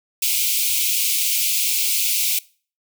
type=high-pass noise; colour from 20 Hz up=white; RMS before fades=-20 dBFS; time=0.22-2.39 s; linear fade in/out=5 ms; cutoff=2200 Hz; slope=96 dB/octave; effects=noise-tail reverb RT60 0.4 s tail -22 dB re dry